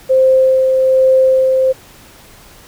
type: tone with tremolo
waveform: sine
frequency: 523.3 Hz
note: C5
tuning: in tune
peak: -6 dBFS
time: 0.09-1.73 s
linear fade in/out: 20 ms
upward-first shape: sine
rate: 1.2 Hz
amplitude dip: 30%
effects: pink hiss -41 dBFS RMS until 2.67 s